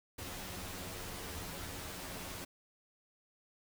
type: noise with comb filter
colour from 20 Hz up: pink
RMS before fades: -44 dBFS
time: 0.18-2.45 s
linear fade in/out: 10 ms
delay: 11 ms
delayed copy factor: +0.7
effects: none